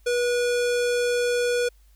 square tone with low-pass filter, 485.5 Hz, B4, 30 cents flat, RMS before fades -23 dBFS, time 0.06-1.69 s, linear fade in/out 10 ms, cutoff 9200 Hz, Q 0.95, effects added 50 Hz sine -52 dBFS peak until 1.95 s + white hiss -65 dBFS RMS until 1.95 s

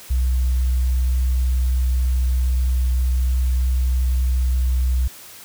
sine tone, 63 Hz, B1, 35 cents sharp, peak -14 dBFS, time 0.1-5.08 s, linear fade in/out 10 ms, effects tanh soft clip ceiling -13 dBFS + white hiss -41 dBFS RMS until 5.44 s

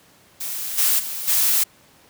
blue noise with level steps, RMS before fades -28 / -18 / -29 / -18 dBFS, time 0.4-1.64 s, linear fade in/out 10 ms, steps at 0.77 / 0.98 / 1.27 s, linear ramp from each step 20 ms, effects pink hiss -53 dBFS RMS until 2.09 s + high-pass 100 Hz 12 dB/octave

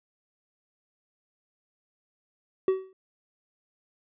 triangle tone with exponential decay, 379.2 Hz, F#4, 43 cents sharp, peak -15 dBFS, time 2.68-2.93 s, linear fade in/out 2 ms, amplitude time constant 53 ms, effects resampled to 8000 Hz

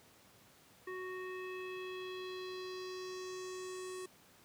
square tone with low-pass filter sweep, 370 Hz, F#4, in tune, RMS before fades -44 dBFS, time 0.87-4.06 s, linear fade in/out 5 ms, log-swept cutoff 1800 to 9200 Hz, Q 2.8, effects pink hiss -63 dBFS RMS until 4.44 s + high-pass 100 Hz 12 dB/octave

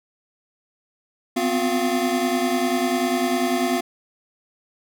square tone cluster, 249.1 / 259.2 / 358 / 690 Hz, B3 / C4 / F4 / F5, +15 / -16 / +43 / -21 cents, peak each -26 dBFS, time 1.36-3.81 s, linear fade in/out 10 ms, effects none

